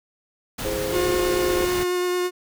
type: noise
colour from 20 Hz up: pink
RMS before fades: -30 dBFS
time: 0.58-1.84 s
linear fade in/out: 10 ms
type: chord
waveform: sine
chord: E augmented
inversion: none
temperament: equal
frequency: 329.6 / 415.3 / 523.3 Hz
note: E4 / G#4 / B#4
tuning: 0 / 0 / 0 cents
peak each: -33 / -29 / -27 dBFS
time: 0.65-1.65 s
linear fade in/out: 0 ms
type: tone with vibrato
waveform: 45% pulse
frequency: 359.3 Hz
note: F4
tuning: 49 cents sharp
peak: -21 dBFS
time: 0.91-2.31 s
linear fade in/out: 50 ms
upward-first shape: sine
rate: 9 Hz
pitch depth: 10 cents each way
effects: none